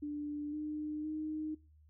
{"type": "tone with pitch steps", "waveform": "sine", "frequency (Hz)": [294.6, 302.9, 309], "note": ["D4", "D#4", "D#4"], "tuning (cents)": [6, -46, -12], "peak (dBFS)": -36, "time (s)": [0.02, 1.55], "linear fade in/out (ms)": 10, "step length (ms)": 510, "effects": ["noise-tail reverb RT60 0.3 s tail -21 dB re dry", "added 76 Hz sine -60 dBFS peak until 1.89 s"]}